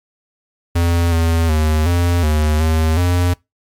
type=tone with pitch steps; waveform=square; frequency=85.3 / 82.7 / 77.6 / 87 / 76.4 / 79.6 / 88.6 Hz; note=F2 / E2 / D#2 / F2 / D#2 / D#2 / F2; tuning=-40 / +6 / -4 / -6 / -31 / +40 / +25 cents; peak=-13 dBFS; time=0.75-3.34 s; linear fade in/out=10 ms; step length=370 ms; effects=noise-tail reverb RT60 0.2 s tail -24 dB re dry + MP3 96 kbps